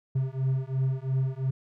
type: beating tone pair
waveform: triangle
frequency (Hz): 130.81 / 133.71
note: C3 / C3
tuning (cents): 0 / +38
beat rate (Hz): 2.9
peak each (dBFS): -26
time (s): 0.15-1.51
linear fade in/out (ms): 10
effects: none